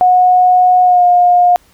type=tone with pitch glide; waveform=sine; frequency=729 to 711.9 Hz; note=F#5 to F5; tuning=-26 to +33 cents; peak=-5 dBFS; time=0.01-1.56 s; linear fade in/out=0 ms; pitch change=-41 cents; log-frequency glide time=0.83-1.04 s; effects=pink hiss -50 dBFS RMS until 1.73 s

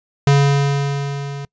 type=tone with level ramp; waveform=square; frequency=140.8 Hz; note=C#3; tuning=27 cents sharp; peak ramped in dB=-9 to -27 dBFS; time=0.27-1.45 s; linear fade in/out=2 ms; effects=noise-tail reverb RT60 0.1 s tail -25 dB re dry + resampled to 16000 Hz

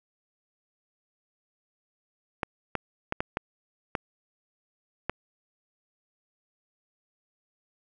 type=clicks; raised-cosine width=0.5 ms; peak=-12 dBFS; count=7; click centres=2.432 / 2.753 / 3.124 / 3.205 / 3.371 / 3.952 / 5.096 s; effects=none

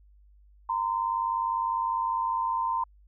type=tone pair together; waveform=sine; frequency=925.1 / 1025 Hz; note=A#5 / C6; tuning=-13 / -36 cents; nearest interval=major second; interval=177 cents; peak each=-28 dBFS; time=0.69-2.84 s; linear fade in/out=5 ms; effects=added 50 Hz sine -54 dBFS peak until 3.07 s

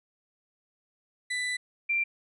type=tone pair in turn; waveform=35% pulse / sine; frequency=1988 / 2364 Hz; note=B6 / D7; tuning=+11 / +11 cents; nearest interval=minor third; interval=300 cents; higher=second; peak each=-27 / -24 dBFS; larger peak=second; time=1.3-1.57 / 1.89-2.04 s; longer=first; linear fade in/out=10 ms; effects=resampled to 24000 Hz

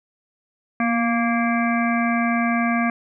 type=harmonic tone with a mistuned harmonic; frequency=232.4 Hz; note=A#3; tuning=5 cents flat; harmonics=1 / 3 / 5 / 7 / 9 / 10; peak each=-20 / -25 / -27 / -28 / -30 / -30 dBFS; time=0.8-2.9 s; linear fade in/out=2 ms; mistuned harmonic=1; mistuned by=+28 cents; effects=none

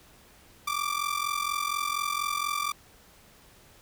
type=ring-modulated tone; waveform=sawtooth; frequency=1174.7 Hz; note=D6; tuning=in tune; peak=-21 dBFS; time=0.67-2.72 s; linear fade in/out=5 ms; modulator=22.1 Hz; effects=pink hiss -56 dBFS RMS until 3.81 s

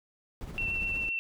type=noise with tremolo; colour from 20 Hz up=brown; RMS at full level=-37 dBFS; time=0.41-1.09 s; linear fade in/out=0 ms; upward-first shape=sine; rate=15 Hz; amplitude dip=50%
type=tone with vibrato; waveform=sine; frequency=2700 Hz; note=E7; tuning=41 cents sharp; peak=-29 dBFS; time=0.58-1.19 s; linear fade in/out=0 ms; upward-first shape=sine; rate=7.9 Hz; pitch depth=11 cents each way
effects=none

